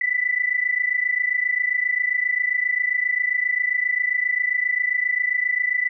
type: tone pair together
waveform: sine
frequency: 1972.5 / 2000 Hz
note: B6 / B6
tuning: -3 / +21 cents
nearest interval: unison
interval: 24 cents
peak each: -22 dBFS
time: 0.01-5.89 s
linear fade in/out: 5 ms
effects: none